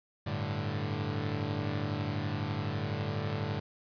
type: chord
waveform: sawtooth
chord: G suspended second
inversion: none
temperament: equal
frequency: 98 / 110 / 146.83 Hz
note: G2 / A2 / D3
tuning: 0 / 0 / 0 cents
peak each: -32 dBFS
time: 0.26-3.6 s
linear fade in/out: 10 ms
effects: resampled to 11025 Hz + 9-bit